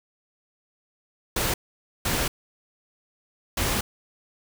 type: noise bursts at uneven times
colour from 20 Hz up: pink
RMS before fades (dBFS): -25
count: 3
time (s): 1.36-1.54 / 2.05-2.28 / 3.57-3.81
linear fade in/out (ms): 5
effects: none